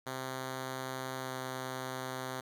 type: tone with pitch glide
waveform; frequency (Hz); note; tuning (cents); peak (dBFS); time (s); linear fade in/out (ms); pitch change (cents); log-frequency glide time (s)
5% pulse; 130.81 to 129.91; C3 to C3; 0 to -12; -26; 0.06-2.41; 10; -12; 1.18-1.33
effects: none